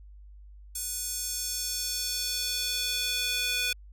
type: tone with high-pass filter sweep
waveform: square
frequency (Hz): 492.7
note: B4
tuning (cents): -4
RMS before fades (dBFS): -31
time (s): 0.75-3.73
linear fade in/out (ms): 5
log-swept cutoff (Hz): 7900 to 2600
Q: 1.7
effects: added 50 Hz sine -46 dBFS peak until 3.92 s